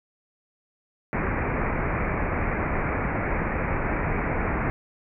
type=low-pass noise; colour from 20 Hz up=pink; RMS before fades=-26 dBFS; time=1.13-4.7 s; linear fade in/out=0 ms; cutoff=2400 Hz; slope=96 dB/octave; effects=none